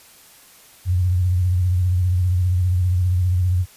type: tone with vibrato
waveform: sine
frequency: 90.3 Hz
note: F#2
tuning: 42 cents flat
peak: -15 dBFS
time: 0.85-3.66 s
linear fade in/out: 50 ms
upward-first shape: sine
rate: 15 Hz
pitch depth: 63 cents each way
effects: white hiss -48 dBFS RMS until 3.76 s + resampled to 32000 Hz